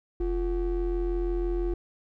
triangle ring-modulated tone, 196 Hz, G3, in tune, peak -20 dBFS, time 0.2-1.74 s, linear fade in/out 5 ms, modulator 153 Hz, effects none

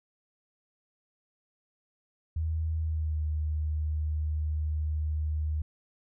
sine tone with pitch glide, 79.9 to 76.73 Hz, D#2 to D#2, +47 to -24 cents, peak -27 dBFS, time 2.36-5.62 s, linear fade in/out 5 ms, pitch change -71 cents, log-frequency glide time 2.79-3.22 s, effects none

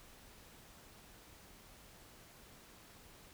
silence, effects pink hiss -59 dBFS RMS until 3.33 s

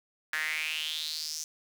sawtooth tone with high-pass filter sweep, 155.56 Hz, D#3, in tune, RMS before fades -34 dBFS, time 0.33-1.44 s, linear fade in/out 2 ms, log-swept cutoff 1700 to 6100 Hz, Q 5.8, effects none

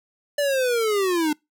square linear sweep, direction down, 587.3 to 293.7 Hz, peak -20 dBFS, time 0.38-1.33 s, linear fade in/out 5 ms, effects noise-tail reverb RT60 0.2 s tail -26 dB re dry

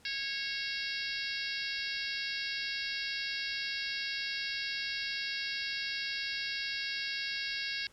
harmonic tone with a mistuned harmonic, 549 Hz, C#5, 17 cents flat, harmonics 3 / 4 / 5 / 6 / 7 / 8 / 9 / 10, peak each -40 / -41 / -42 / -45 / -42 / -42 / -42 / -47 dBFS, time 0.05-7.87 s, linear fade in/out 2 ms, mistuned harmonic 8, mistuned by +28 cents, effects pink hiss -62 dBFS RMS until 7.92 s + low-pass 11000 Hz 12 dB/octave

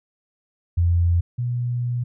sine tone pair in turn, 86.1 / 121.76 Hz, F2 / B2, -24 / -24 cents, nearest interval tritone, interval 600 cents, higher second, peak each -15 / -21 dBFS, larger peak first, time 0.77-1.21 / 1.38-2.04 s, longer second, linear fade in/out 10 ms, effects none

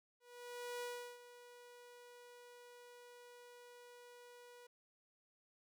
sawtooth tone with ADSR envelope, 486.3 Hz, B4, 27 cents flat, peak -38 dBFS, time 0.2-4.67 s, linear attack 620 ms, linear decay 360 ms, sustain -15 dB, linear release 7 ms, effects none

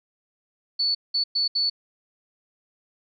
sine tone bursts at uneven times, 4453 Hz, C#8, 7 cents sharp, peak -20 dBFS, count 4, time 0.79-0.95 / 1.14-1.24 / 1.35-1.48 / 1.55-1.7 s, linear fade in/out 10 ms, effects none

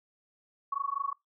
sine tone with amplitude modulation, 1116 Hz, C#6, 11 cents sharp, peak -26 dBFS, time 0.72-1.13 s, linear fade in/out 5 ms, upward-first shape sine, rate 25 Hz, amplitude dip 95%, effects noise-tail reverb RT60 0.2 s tail -26 dB re dry

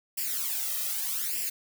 blue noise with flanger, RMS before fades -31 dBFS, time 0.17-1.5 s, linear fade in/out 10 ms, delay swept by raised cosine 0.39 to 1.59 ms, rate 0.82 Hz, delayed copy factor +0.85, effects none

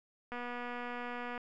click train, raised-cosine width 0.5 ms, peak -27 dBFS, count 258, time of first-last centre 0.32-1.378 s, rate 243 Hz, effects none

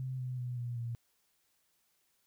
sine tone with pitch steps, 130 / 126.81 / 123.7 / 120.67 / 117.71 Hz, C3 / B2 / B2 / B2 / A#2, -11 / +46 / +3 / -40 / +17 cents, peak -35 dBFS, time 0-0.95 s, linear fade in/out 0 ms, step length 190 ms, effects white hiss -75 dBFS RMS until 2.26 s

